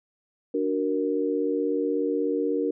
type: chord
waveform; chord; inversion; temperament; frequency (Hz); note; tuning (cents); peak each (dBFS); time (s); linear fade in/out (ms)
sine; D augmented; none; equal; 293.7 / 370 / 466.2; D4 / F#4 / A#4; 0 / 0 / 0; -27 / -29 / -26; 0.54-2.71; 5
effects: none